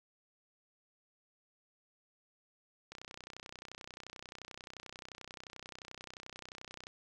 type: click train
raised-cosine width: 0.2 ms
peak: -29 dBFS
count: 125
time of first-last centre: 2.92-6.869 s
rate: 31.4 Hz
effects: none